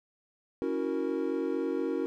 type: chord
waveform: triangle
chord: F# dominant seventh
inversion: second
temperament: equal with one note detuned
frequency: 277.2 / 325.8 / 370 / 466.2 Hz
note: C#4 / E4 / F#4 / A#4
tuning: 0 / -20 / 0 / 0 cents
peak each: -32 dBFS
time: 0.62-2.06 s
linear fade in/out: 0 ms
effects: none